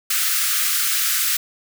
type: high-pass noise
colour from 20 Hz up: white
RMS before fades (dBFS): -20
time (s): 0.1-1.37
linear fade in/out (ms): 5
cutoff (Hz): 1200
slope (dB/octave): 96
effects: none